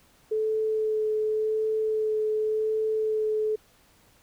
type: tone with vibrato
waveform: sine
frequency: 433.5 Hz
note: A4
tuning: 26 cents flat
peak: -23 dBFS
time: 0.31-3.56 s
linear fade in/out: 10 ms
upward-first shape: sine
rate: 0.89 Hz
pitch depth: 12 cents each way
effects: pink hiss -60 dBFS RMS until 4.22 s